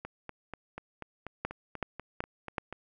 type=two click trains; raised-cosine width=0.5 ms; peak=-16 / -24 dBFS; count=4 / 12; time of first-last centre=1.45-2.582 / 0.05-2.726 s; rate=2.65 / 4.11 Hz; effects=none